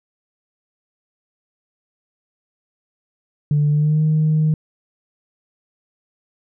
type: tone with pitch glide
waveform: sine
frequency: 147.5 to 155.19 Hz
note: D3 to D#3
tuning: +8 to -4 cents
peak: -12 dBFS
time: 3.51-4.54 s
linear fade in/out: 2 ms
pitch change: +88 cents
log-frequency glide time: 3.69-4.02 s
effects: tanh soft clip ceiling -10 dBFS

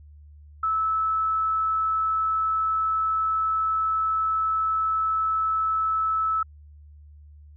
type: tone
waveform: sine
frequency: 1306 Hz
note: E6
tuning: 17 cents flat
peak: -21 dBFS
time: 0.63-6.43 s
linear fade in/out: 5 ms
effects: added 74 Hz sine -45 dBFS peak until 7.56 s

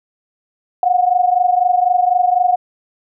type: tone pair together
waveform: sine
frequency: 716 / 740 Hz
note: F5 / F#5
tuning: +43 / 0 cents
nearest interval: minor second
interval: 57 cents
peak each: -13 / -15 dBFS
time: 0.83-2.56 s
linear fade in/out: 2 ms
effects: none

